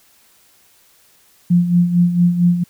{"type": "tone with tremolo", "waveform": "sine", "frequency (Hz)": 175, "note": "F3", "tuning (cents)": 4, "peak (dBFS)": -8, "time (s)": [1.5, 2.64], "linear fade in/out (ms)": 10, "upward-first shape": "sine", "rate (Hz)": 4.4, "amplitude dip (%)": 65, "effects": ["white hiss -53 dBFS RMS until 2.69 s"]}